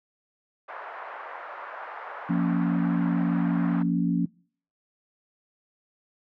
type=band-pass noise; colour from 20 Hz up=white; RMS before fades=-39 dBFS; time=0.68-3.83 s; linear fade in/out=10 ms; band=570 to 1500 Hz; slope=24 dB/octave
type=chord; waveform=sine; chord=Bb minor; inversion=second; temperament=just; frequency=174.81 / 233.1 / 279.7 Hz; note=F3 / Bb3 / Db4; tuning=+2 / 0 / +16 cents; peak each=-24 / -28 / -27 dBFS; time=2.29-4.26 s; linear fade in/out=10 ms
effects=noise-tail reverb RT60 0.5 s tail -25 dB re dry